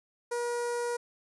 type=tone with notch filter; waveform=sawtooth; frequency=479 Hz; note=A#4; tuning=47 cents sharp; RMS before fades=-32 dBFS; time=0.31-0.97 s; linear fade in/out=10 ms; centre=3100 Hz; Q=0.71; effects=resampled to 24000 Hz